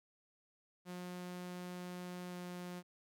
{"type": "tone with pitch glide", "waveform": "sawtooth", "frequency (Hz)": [179.3, 178.27], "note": ["F3", "F3"], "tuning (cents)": [46, 36], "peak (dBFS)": -40, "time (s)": [0.85, 2.83], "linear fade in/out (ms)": 50, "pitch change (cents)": -10, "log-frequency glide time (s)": [2.28, 2.36], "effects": []}